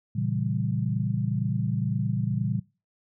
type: chord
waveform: sine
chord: A# diminished seventh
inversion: none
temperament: equal with one note detuned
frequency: 116.54 / 138.59 / 166.83 / 196 Hz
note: A#2 / C#3 / E3 / G3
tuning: 0 / 0 / +21 / 0 cents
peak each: -28 / -29 / -32 / -31 dBFS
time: 0.15-2.6 s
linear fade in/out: 10 ms
effects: noise-tail reverb RT60 0.3 s tail -22 dB re dry